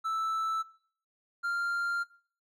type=tone pair in turn; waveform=triangle; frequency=1318 / 1392.7 Hz; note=E6 / F6; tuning=-1 / -5 cents; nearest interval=minor second; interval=96 cents; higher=second; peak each=-27 dBFS; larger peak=neither; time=0.04-0.63 / 1.43-2.04 s; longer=second; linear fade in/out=20 ms; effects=noise-tail reverb RT60 0.5 s tail -19 dB re dry